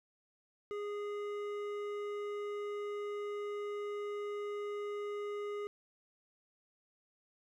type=tone with hard clipping; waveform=sine; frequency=412.5 Hz; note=G#4; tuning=12 cents flat; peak=-39 dBFS; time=0.71-5.67 s; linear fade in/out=0 ms; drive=11 dB; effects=none